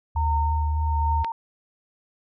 sine tone with vibrato, 75.8 Hz, D#2, 45 cents flat, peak -21 dBFS, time 0.15-1.24 s, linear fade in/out 20 ms, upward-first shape triangle, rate 3.3 Hz, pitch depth 28 cents each way
sine tone with tremolo, 916 Hz, A#5, 31 cents flat, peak -22 dBFS, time 0.16-1.32 s, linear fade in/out 2 ms, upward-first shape triangle, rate 1.3 Hz, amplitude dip 75%
click, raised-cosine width 0.3 ms, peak -15 dBFS, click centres 1.246 s
effects none

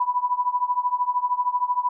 sine tone with tremolo, 987.8 Hz, B5, in tune, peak -16 dBFS, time 0-1.89 s, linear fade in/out 5 ms, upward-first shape triangle, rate 13 Hz, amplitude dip 95%, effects none

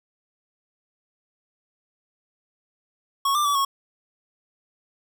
square tone with pitch steps, 1105 / 1187 / 1147 / 1100 Hz, C#6 / D6 / D6 / C#6, -6 / +18 / -41 / -14 cents, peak -20 dBFS, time 3.25-3.65 s, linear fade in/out 5 ms, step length 100 ms, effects none

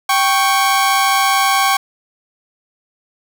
sawtooth tone pair together, 782.8 / 1107 Hz, G5 / C#6, -3 / -3 cents, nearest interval tritone, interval 600 cents, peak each -11 dBFS, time 0.09-1.77 s, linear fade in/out 5 ms, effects none

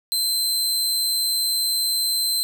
sawtooth tone, 4095 Hz, C8, 38 cents flat, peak -17 dBFS, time 0.12-2.43 s, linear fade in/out 0 ms, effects none

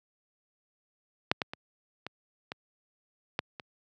clicks, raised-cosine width 0.3 ms, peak -6 / -13 / -21 / -21 / -20 / -11 / -24 dBFS, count 7, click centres 1.315 / 1.418 / 1.535 / 2.066 / 2.519 / 3.391 / 3.598 s, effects high-pass 100 Hz 12 dB/octave

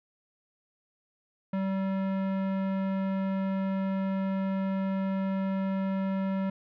sine tone with tanh clipping, 192.5 Hz, G3, 31 cents flat, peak -29 dBFS, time 1.53-6.5 s, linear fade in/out 5 ms, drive 18 dB, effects none

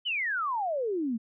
sine exponential sweep, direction down, 3100 to 214.4 Hz, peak -27 dBFS, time 0.05-1.18 s, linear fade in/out 20 ms, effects none

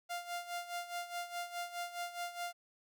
sawtooth tone with tremolo, 699 Hz, F5, 1 cent sharp, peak -33 dBFS, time 0.09-2.53 s, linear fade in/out 20 ms, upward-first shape sine, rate 4.8 Hz, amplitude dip 75%, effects none

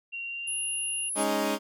sine tone with pitch glide, 2755 to 2792 Hz, F7 to F7, -24 to -1 cents, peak -33 dBFS, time 0.12-1.1 s, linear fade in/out 20 ms, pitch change +23 cents, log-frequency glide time 0.23-0.56 s
sine tone, 10548 Hz, E9, in tune, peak -30 dBFS, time 0.47-1.24 s, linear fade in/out 10 ms
15% pulse chord, Ab suspended fourth, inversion none, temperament equal, 207.7 / 277.2 / 311.1 Hz, Ab3 / Db4 / Eb4, 0 / 0 / 0 cents, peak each -24 dBFS, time 1.15-1.59 s, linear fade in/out 50 ms
effects none

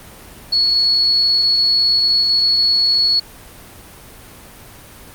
sine tone, 4379 Hz, C#8, 22 cents flat, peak -11 dBFS, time 0.52-3.2 s, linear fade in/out 10 ms, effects pink hiss -39 dBFS RMS until 5.14 s + Opus 32 kbps

